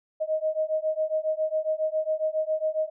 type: beating tone pair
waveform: sine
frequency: 622.3 / 629.6 Hz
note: D#5 / D#5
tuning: 0 / +20 cents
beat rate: 7.3 Hz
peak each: -27 dBFS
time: 0.2-2.9 s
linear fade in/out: 20 ms
effects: none